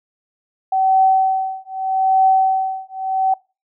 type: tone with tremolo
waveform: sine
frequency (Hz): 763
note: G5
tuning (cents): -47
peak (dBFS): -9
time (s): 0.72-3.34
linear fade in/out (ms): 5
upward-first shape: triangle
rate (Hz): 0.81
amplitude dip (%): 100
effects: noise-tail reverb RT60 0.3 s tail -24 dB re dry